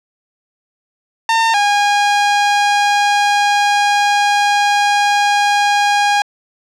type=tone pair in turn; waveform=sawtooth; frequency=907 / 818.1 Hz; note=A#5 / G#5; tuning=-48 / -26 cents; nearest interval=major second; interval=178 cents; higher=first; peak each=-7 dBFS; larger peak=neither; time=1.29-1.54 / 1.54-6.22 s; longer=second; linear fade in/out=2 ms; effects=low-pass 6000 Hz 12 dB/octave